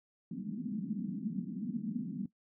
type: band-pass noise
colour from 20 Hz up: pink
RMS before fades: -38 dBFS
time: 0.31-2.26 s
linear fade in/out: 5 ms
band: 180 to 250 Hz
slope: 48 dB/octave
effects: noise-tail reverb RT60 0.1 s tail -17 dB re dry